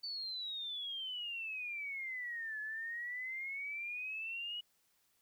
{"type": "exponential two-way sweep", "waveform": "sine", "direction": "down then up", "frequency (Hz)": [4559, 1707, 2929], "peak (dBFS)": -39, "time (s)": [0.03, 4.61], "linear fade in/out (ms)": 10, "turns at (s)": 2.6, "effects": ["white hiss -75 dBFS RMS until 5.21 s"]}